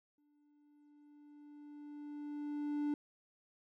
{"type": "tone with exponential growth", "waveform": "triangle", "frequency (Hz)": 293.7, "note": "D4", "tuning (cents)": 0, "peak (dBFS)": -30, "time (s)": [0.18, 2.94], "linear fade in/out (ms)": 2, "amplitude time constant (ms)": 600, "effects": []}